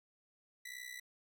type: ring-modulated tone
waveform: sawtooth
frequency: 1975.5 Hz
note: B6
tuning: in tune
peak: -39 dBFS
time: 0.65-1 s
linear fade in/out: 5 ms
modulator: 31.5 Hz
effects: none